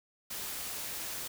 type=noise; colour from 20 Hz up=white; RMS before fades=-39 dBFS; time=0.3-1.28 s; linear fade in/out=10 ms; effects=none